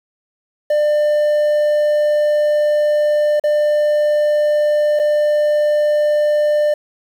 triangle tone with dropouts, 597 Hz, D5, 28 cents sharp, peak -10 dBFS, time 0.7-6.74 s, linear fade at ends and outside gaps 5 ms, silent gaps 3.398-3.438 / 4.992-4.996 s, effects 7-bit

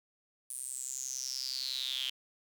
sawtooth tone with high-pass filter sweep, 130.81 Hz, C3, in tune, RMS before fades -38 dBFS, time 0.5-2.1 s, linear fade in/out 2 ms, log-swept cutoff 9700 to 3100 Hz, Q 9.7, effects none

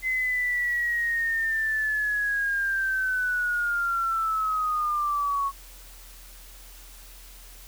sine linear sweep, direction down, 2054 to 1100 Hz, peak -23 dBFS, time 0.02-5.52 s, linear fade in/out 50 ms, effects added 42 Hz sine -46 dBFS peak until 7.67 s + white hiss -49 dBFS RMS until 7.67 s

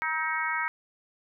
harmonic tone with a mistuned harmonic, 315.4 Hz, D#4, 24 cents sharp, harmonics 3 / 4 / 5 / 6 / 7, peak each -33 / -33 / -33 / -33 / -33 dBFS, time 0.02-0.68 s, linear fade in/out 0 ms, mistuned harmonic 4, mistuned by +32 cents, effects none

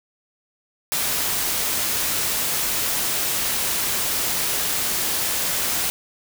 white noise, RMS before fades -23 dBFS, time 0.92-5.9 s, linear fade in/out 0 ms, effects none

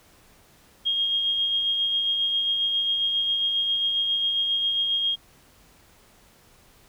sine tone with tremolo, 3247 Hz, G#7, 40 cents flat, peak -20 dBFS, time 0.85-5.16 s, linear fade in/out 20 ms, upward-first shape sine, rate 7.4 Hz, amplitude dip 30%, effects pink hiss -56 dBFS RMS until 6.88 s

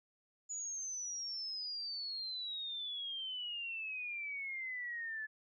sine exponential sweep, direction down, 6930 to 1721 Hz, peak -39 dBFS, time 0.49-5.27 s, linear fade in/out 20 ms, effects none

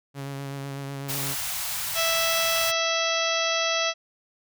sawtooth tone with vibrato, 138.59 Hz, C#3, in tune, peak -28 dBFS, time 0.14-1.36 s, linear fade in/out 50 ms, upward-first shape sine, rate 8 Hz, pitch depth 21 cents each way
white band-stop noise, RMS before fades -30 dBFS, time 1.08-2.72 s, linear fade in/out 20 ms, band 170 to 630 Hz, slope 48 dB/octave
harmonic tone, 659.3 Hz, E5, in tune, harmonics 1 / 2 / 3 / 4 / 5 / 6 / 7 / 8 / 9, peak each -28 / -30 / -32 / -30 / -30 / -34 / -36 / -34 / -33 dBFS, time 1.94-3.94 s, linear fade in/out 50 ms
effects none

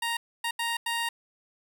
15% pulse tone bursts at uneven times, 932.3 Hz, A#5, in tune, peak -21 dBFS, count 4, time 0.02-0.17 / 0.44-0.51 / 0.59-0.77 / 0.86-1.09 s, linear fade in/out 5 ms, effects none

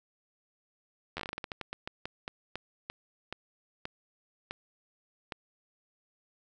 slowing click train, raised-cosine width 0.3 ms, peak -20 dBFS, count 22, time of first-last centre 1.17-5.322 s, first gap 11 ms, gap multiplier 1.24, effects none

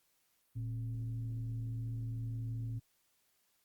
sine tone with frequency modulation, 115.1 Hz, A#2, 22 cents flat, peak -36 dBFS, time 0.55-2.8 s, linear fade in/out 20 ms, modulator 153 Hz, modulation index 0.35, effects white hiss -75 dBFS RMS until 3.64 s + Opus 48 kbps

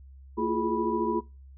sine tone cluster, 227.6 / 338.4 / 352.2 / 418 / 981 Hz, A#3 / E4 / F4 / G#4 / B5, -41 / +45 / +15 / +11 / -12 cents, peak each -31 dBFS, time 0.37-1.21 s, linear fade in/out 20 ms, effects noise-tail reverb RT60 0.3 s tail -22 dB re dry + added 67 Hz sine -46 dBFS peak until 1.57 s

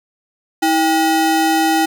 square ring-modulated tone, 559 Hz, C#5, 14 cents sharp, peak -10 dBFS, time 0.62-1.86 s, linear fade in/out 10 ms, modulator 237 Hz, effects none

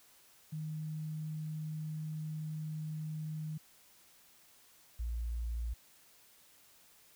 sine tone pair in turn, 155.3 / 57.95 Hz, D#3 / A#1, -3 / -10 cents, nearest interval octave + perfect fourth, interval 1707 cents, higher first, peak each -37 / -34 dBFS, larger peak second, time 0.52-3.58 / 4.99-5.74 s, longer first, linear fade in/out 10 ms, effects white hiss -63 dBFS RMS until 7.15 s

